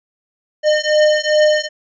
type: beating tone pair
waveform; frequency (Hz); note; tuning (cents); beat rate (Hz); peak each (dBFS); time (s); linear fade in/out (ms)
square; 607 / 609.5; D#5 / D#5; -43 / -36; 2.5; -15; 0.63-1.69; 50
effects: resampled to 16000 Hz